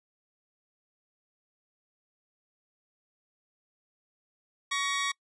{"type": "tone pair together", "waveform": "20% pulse", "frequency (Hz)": [1122, 1887], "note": ["C#6", "A#6"], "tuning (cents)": [21, 21], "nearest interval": "major sixth", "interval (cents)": 900, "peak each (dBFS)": [-25, -27], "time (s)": [4.71, 5.12], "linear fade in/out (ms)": 10, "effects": ["noise-tail reverb RT60 0.1 s tail -25 dB re dry", "resampled to 22050 Hz"]}